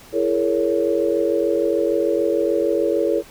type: chord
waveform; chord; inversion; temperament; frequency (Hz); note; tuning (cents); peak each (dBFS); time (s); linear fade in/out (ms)
sine; A# half-diminished seventh; second; just; 335.6 / 419.5 / 466.2 / 559.4; E4 / G#4 / A#4 / C#5; +31 / +17 / 0 / +16; -22; 0.12-3.23; 50
effects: pink hiss -45 dBFS RMS until 3.3 s